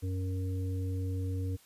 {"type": "harmonic tone", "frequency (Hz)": 93.1, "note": "F#2", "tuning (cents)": 11, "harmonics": [1, 3, 5], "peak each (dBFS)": [-31, -41, -45], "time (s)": [0.02, 1.57], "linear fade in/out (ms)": 20, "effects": ["white hiss -61 dBFS RMS until 1.65 s", "resampled to 32000 Hz"]}